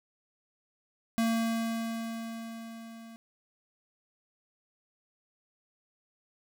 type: tone with level ramp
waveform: square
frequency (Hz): 227.6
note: A#3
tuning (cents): -41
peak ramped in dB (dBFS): -25 to -47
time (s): 1.18-3.16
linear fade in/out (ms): 0
effects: none